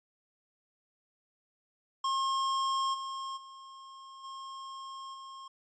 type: tone with level steps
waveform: square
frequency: 1073 Hz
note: C6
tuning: 43 cents sharp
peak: -29 / -37 / -48 / -42 / -45 dBFS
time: 2.04-5.48 s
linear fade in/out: 5 ms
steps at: 2.93 / 3.36 / 4.23 / 5.13 s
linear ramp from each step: 20 ms
effects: resampled to 16000 Hz